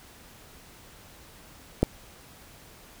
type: click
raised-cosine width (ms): 2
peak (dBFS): -6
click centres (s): 1.83
effects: pink hiss -51 dBFS RMS until 3 s